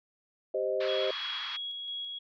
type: chord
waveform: sine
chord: C minor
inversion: second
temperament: equal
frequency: 392 / 523.3 / 622.3 Hz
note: G4 / C5 / Eb5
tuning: 0 / 0 / 0 cents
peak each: -33 / -31 / -32 dBFS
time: 0.54-1.11 s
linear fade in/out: 5 ms
type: band-pass noise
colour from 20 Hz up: pink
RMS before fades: -40 dBFS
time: 0.8-1.57 s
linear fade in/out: 10 ms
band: 1000 to 4600 Hz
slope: 48 dB/octave
type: tone with tremolo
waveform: sine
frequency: 3322 Hz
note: G#7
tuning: in tune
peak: -34 dBFS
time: 0.88-2.19 s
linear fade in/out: 10 ms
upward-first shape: square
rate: 3 Hz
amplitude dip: 25%
effects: none